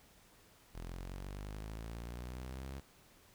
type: linear sweep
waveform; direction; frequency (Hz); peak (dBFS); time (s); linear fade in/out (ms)
sawtooth; up; 41.2 to 68.4; -39; 0.74-2.81; 20
effects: pink hiss -64 dBFS RMS until 3.34 s